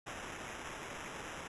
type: noise with sample-and-hold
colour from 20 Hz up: blue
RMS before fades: -45 dBFS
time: 0.06-1.48 s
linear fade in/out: 10 ms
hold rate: 4410 Hz
effects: resampled to 24000 Hz